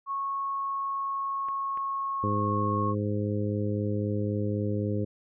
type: tone with pitch glide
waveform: sine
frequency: 1100 to 1093 Hz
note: C#6 to C#6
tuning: -14 to -25 cents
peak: -28 dBFS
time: 0.06-2.95 s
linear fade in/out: 50 ms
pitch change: -11 cents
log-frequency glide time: 0.31-2.4 s
type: clicks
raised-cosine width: 0.5 ms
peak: -31 dBFS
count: 2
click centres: 1.486 / 1.774 s
type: harmonic tone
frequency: 103.83 Hz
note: G#2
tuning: in tune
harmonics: 1 / 2 / 3 / 4 / 5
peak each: -29 / -32 / -34 / -35 / -36 dBFS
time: 2.23-5.05 s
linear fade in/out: 10 ms
effects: none